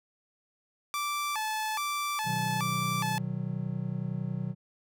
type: tone with vibrato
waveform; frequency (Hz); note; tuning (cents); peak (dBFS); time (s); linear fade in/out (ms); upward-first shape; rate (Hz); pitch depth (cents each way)
sawtooth; 1007; B5; +33; -26; 0.94-3.18; 0; square; 1.2; 260
type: chord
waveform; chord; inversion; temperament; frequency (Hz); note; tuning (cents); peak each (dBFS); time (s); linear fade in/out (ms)
triangle; B major; none; just; 123.47 / 154.34 / 185.21; B2 / D#3 / F#3; 0 / -14 / +2; -33; 2.24-4.55; 50
effects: none